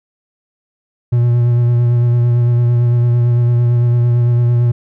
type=tone with vibrato; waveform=triangle; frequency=120.1 Hz; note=B2; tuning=48 cents flat; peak=-7 dBFS; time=1.12-4.72 s; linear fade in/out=10 ms; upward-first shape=sine; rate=8.9 Hz; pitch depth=20 cents each way; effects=none